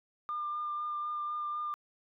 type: tone with vibrato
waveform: sine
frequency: 1200 Hz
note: D6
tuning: 37 cents sharp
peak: -32 dBFS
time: 0.29-1.74 s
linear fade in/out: 0 ms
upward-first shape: sine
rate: 4 Hz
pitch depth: 13 cents each way
effects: tanh soft clip ceiling -28 dBFS